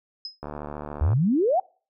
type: tone with exponential decay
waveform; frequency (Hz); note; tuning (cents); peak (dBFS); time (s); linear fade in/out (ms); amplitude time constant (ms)
sine; 5090; D#8; +39; -28; 0.25-0.39; 2; 29
type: click train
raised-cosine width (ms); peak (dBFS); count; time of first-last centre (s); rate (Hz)
1; -20; 53; 0.43-1.132; 74.1
type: exponential sweep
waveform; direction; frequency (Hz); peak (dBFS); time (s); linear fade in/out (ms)
sine; up; 69.3 to 798; -18; 1.01-1.6; 5
effects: noise-tail reverb RT60 0.4 s tail -26 dB re dry